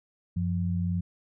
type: tone pair together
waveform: sine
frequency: 92.7 / 175 Hz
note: F#2 / F3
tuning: +4 / +4 cents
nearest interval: major seventh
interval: 1100 cents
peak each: -28 dBFS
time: 0.36-1.01 s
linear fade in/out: 10 ms
effects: none